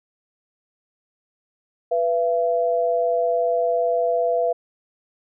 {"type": "tone pair together", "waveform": "sine", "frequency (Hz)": [493.9, 676.3], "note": ["B4", "E5"], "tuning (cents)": [0, 44], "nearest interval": "perfect fourth", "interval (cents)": 544, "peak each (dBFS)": [-21, -20], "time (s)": [1.91, 4.53], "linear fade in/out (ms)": 10, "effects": []}